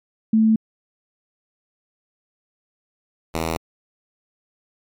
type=tone pair in turn; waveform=sine / 5% pulse; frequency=220.4 / 81.28 Hz; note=A3 / E2; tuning=+3 / -24 cents; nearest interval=octave + perfect fourth; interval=1727 cents; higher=first; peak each=-12 / -11 dBFS; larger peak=second; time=0.33-0.56 / 3.34-3.57 s; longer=neither; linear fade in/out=5 ms; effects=MP3 96 kbps